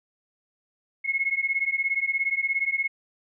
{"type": "beating tone pair", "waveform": "sine", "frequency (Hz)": [2167, 2184], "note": ["C#7", "C#7"], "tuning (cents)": [-40, -26], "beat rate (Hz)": 17, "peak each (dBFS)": -26, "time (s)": [1.04, 2.88], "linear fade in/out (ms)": 20, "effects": []}